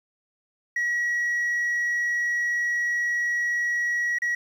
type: tone with dropouts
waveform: sine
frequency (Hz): 1917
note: A#6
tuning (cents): +48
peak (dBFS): -20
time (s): 0.76-4.35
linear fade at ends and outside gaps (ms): 5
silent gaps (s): 4.186-4.219
effects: tanh soft clip ceiling -21 dBFS + 9-bit